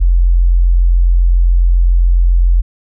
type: tone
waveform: sine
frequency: 43.65 Hz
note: F1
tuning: in tune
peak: -6 dBFS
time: 0-2.62 s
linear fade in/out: 20 ms
effects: none